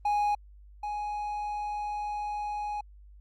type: tone pair in turn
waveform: triangle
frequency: 828 / 833.3 Hz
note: G#5 / G#5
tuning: -5 / +6 cents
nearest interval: unison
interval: 11 cents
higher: second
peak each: -22 / -29 dBFS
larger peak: first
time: 0.05-0.35 / 0.83-2.81 s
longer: second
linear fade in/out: 5 ms
effects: added 50 Hz sine -49 dBFS peak until 3.2 s + Opus 32 kbps